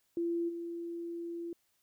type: tone with level steps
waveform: sine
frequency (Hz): 339.9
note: F4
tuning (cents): -47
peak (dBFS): -30 / -37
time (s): 0.17-1.53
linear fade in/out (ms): 2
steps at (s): 0.48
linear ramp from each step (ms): 20
effects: white hiss -75 dBFS RMS until 1.82 s